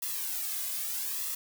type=noise with flanger; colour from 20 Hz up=blue; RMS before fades=-34 dBFS; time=0.02-1.35 s; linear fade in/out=5 ms; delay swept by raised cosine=1.3 to 2.19 ms; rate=0.8 Hz; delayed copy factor=-1; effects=none